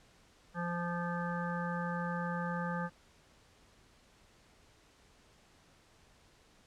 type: harmonic tone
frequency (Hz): 173.4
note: F3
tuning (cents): -12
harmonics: 1 / 3 / 5 / 7 / 9 / 10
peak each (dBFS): -36 / -42 / -42 / -42 / -43 / -48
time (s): 0.54-2.9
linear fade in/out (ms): 50
effects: pink hiss -64 dBFS RMS until 6.66 s + low-pass 8000 Hz 12 dB/octave